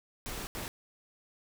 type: noise bursts at uneven times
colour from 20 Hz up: pink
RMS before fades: -39 dBFS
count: 2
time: 0.26-0.47 / 0.55-0.68 s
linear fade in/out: 0 ms
effects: none